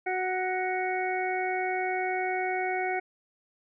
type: harmonic tone with a mistuned harmonic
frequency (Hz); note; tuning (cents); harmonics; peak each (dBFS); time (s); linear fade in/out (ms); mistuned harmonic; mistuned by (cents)
370; F#4; 0; 1 / 2 / 4 / 5 / 6; -32 / -30 / -37 / -39 / -34; 0.06-3; 10; 5; +29
effects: none